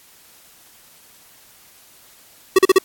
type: tone bursts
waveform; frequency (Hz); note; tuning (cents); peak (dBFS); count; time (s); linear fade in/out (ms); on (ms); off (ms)
square; 378.9; F#4; +41; -8; 4; 2.56-2.785; 5; 27; 39
effects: white hiss -49 dBFS RMS until 2.84 s + AAC 64 kbps